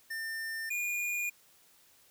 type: tone pair in turn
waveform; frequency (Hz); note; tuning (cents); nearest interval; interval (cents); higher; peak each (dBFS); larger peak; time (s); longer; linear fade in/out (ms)
square; 1800 / 2432; A6 / D#7; +39 / -40; perfect fourth; 521; second; -36 / -32; second; 0.1-0.7 / 0.7-1.3; neither; 10
effects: white hiss -63 dBFS RMS until 2.1 s